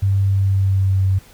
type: tone with pitch glide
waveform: sine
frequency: 98 to 95.49 Hz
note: G2 to G2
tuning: 0 to -45 cents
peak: -13 dBFS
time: 0.02-1.19 s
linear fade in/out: 10 ms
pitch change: -45 cents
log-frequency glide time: 0.23-1.04 s
effects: pink hiss -47 dBFS RMS until 1.33 s